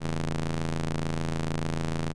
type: ring-modulated tone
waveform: sawtooth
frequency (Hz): 82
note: E2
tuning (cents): -9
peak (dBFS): -20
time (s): 0-2.14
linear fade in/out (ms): 50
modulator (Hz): 68.6
effects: resampled to 22050 Hz